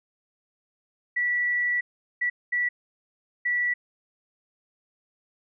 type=tone bursts at uneven times; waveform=sine; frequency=1952 Hz; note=B6; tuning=21 cents flat; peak=-22 dBFS; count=4; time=1.16-1.81 / 2.21-2.3 / 2.52-2.69 / 3.45-3.74 s; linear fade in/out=10 ms; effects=none